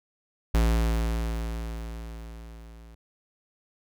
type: tone with level ramp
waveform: square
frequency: 56.4 Hz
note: A1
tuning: 44 cents sharp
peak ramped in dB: -19 to -47 dBFS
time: 0.54-2.95 s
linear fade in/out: 5 ms
effects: none